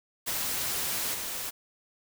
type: noise with level steps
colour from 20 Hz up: white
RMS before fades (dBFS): -31 / -35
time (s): 0.26-1.51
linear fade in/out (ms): 20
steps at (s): 1.14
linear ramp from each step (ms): 5
effects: none